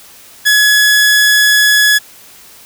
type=tone; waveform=sawtooth; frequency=1692 Hz; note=G#6; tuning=32 cents sharp; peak=-3 dBFS; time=0.45-1.99 s; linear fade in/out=20 ms; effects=white hiss -39 dBFS RMS until 2.65 s